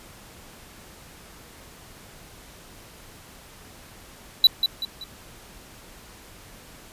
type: tone with echo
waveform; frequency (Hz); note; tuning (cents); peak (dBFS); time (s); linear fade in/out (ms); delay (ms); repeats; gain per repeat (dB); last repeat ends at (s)
triangle; 3951; B7; 0; -8; 4.44-4.47; 2; 190; 3; -8; 5.04
effects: pink hiss -47 dBFS RMS until 6.92 s + resampled to 32000 Hz